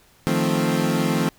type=chord; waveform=30% pulse; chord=F dominant seventh; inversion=third; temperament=equal; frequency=155.56 / 174.61 / 220 / 261.6 Hz; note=Eb3 / F3 / A3 / C4; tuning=0 / 0 / 0 / 0 cents; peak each=-22 dBFS; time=0.27-1.29 s; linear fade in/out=0 ms; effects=pink hiss -55 dBFS RMS until 1.38 s